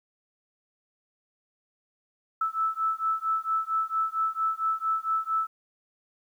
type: beating tone pair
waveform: sine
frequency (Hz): 1311 / 1315.4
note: E6 / E6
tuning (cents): -10 / -4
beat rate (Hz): 4.4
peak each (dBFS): -28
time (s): 2.41-5.47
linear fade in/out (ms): 5
effects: 10-bit